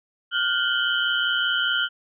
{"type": "tone cluster", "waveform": "sine", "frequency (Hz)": [1412, 1537, 2986, 3163], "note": ["F6", "G6", "F#7", "G7"], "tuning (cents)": [19, -35, 15, 15], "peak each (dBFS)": [-23, -29, -26, -28], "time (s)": [0.31, 1.89], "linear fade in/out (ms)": 50, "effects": []}